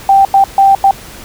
sine tone bursts at uneven times, 784 Hz, G5, in tune, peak -3 dBFS, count 4, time 0.09-0.25 / 0.34-0.44 / 0.58-0.75 / 0.84-0.91 s, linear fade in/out 2 ms, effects pink hiss -32 dBFS RMS until 1.24 s

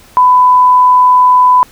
sine tone, 1000 Hz, B5, 21 cents sharp, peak -3 dBFS, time 0.17-1.63 s, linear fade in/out 0 ms, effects pink hiss -41 dBFS RMS until 1.71 s

